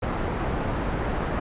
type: low-pass noise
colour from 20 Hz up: pink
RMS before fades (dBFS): -27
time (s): 0.02-1.4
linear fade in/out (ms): 10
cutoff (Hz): 1400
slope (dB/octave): 12
effects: resampled to 8000 Hz